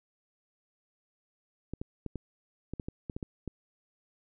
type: clicks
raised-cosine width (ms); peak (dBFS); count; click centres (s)
3; -23; 11; 1.736 / 1.815 / 2.063 / 2.157 / 2.736 / 2.798 / 2.885 / 3.098 / 3.165 / 3.228 / 3.477
effects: none